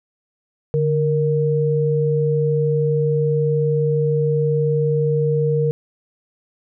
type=tone pair together; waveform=sine; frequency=146.83 / 466.2 Hz; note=D3 / A#4; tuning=0 / 0 cents; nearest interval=octave + minor sixth; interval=2000 cents; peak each=-18 dBFS; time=0.74-5.71 s; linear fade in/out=0 ms; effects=none